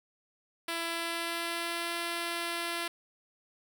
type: tone with pitch glide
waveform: 5% pulse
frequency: 334.7 to 340.6 Hz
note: E4 to F4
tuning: +26 to -43 cents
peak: -21 dBFS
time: 0.68-2.88 s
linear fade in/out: 5 ms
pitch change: +31 cents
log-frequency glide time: 0.85-1.94 s
effects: none